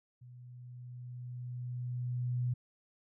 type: tone with level ramp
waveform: sine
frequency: 123.47 Hz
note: B2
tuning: in tune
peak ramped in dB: -50 to -29 dBFS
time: 0.21-2.54 s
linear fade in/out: 10 ms
effects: none